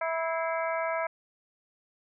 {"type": "harmonic tone with a mistuned harmonic", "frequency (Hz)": 327.2, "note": "E4", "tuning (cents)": -13, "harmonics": [2, 3, 4, 5, 6, 7], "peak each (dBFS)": [-30, -34, -36, -38, -40, -41], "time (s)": [0.01, 1.07], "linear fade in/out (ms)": 5, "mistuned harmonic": 6, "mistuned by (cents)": 100, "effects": []}